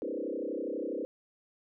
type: tone with frequency modulation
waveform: sine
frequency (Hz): 400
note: G4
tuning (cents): +35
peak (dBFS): -32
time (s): 0.02-1.05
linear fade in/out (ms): 0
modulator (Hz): 32.2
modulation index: 4
effects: none